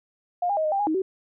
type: tone with pitch steps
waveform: sine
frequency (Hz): 709 / 809 / 629 / 616 / 789 / 824 / 314 / 379.5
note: F5 / G#5 / D#5 / D#5 / G5 / G#5 / D#4 / F#4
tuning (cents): +26 / -46 / +19 / -17 / +11 / -14 / +16 / +44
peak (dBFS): -21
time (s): 0.42-1.02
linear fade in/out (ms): 5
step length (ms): 75
effects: none